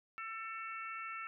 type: harmonic tone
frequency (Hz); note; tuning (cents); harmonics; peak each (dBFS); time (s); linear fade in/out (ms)
446.3; A4; +25; 3 / 4 / 5 / 6; -43 / -51 / -48 / -49; 0.18-1.27; 0
effects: none